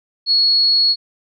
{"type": "tone", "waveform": "sine", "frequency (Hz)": 4346, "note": "C#8", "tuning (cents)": -35, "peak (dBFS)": -11, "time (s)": [0.26, 0.96], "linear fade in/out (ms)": 50, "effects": []}